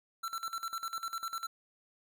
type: tone with tremolo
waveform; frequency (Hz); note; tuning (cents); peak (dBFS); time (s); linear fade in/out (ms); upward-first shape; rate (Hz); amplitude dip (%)
square; 1346; E6; +36; -35; 0.23-1.47; 10; square; 10; 80
effects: none